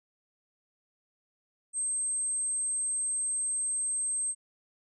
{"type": "tone", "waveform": "sine", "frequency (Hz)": 8330, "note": "C9", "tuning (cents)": -9, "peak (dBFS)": -28, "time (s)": [1.73, 4.35], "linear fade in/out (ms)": 50, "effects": []}